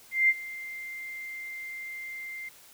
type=tone with ADSR envelope; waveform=sine; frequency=2093 Hz; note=C7; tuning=in tune; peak=-17 dBFS; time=0.11-2.49 s; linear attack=180 ms; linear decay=41 ms; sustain=-19 dB; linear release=7 ms; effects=white hiss -54 dBFS RMS until 2.73 s